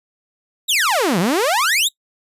sawtooth exponential two-way sweep, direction down then up, 3981 to 160 to 3981 Hz, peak -11 dBFS, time 0.68-1.89 s, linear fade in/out 20 ms, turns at 1.19 s, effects noise-tail reverb RT60 0.1 s tail -23 dB re dry + resampled to 32000 Hz

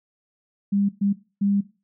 sine tone bursts at uneven times, 200.4 Hz, G3, 38 cents sharp, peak -18 dBFS, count 3, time 0.72-0.89 / 1.01-1.13 / 1.41-1.61 s, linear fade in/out 10 ms, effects noise-tail reverb RT60 0.3 s tail -17 dB re dry

